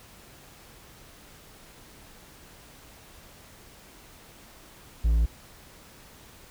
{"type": "tone with hard clipping", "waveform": "triangle", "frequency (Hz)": 56.6, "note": "A1", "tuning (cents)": 50, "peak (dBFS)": -20, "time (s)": [5.04, 5.26], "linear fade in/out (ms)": 10, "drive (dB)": 6, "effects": ["pink hiss -51 dBFS RMS until 6.5 s"]}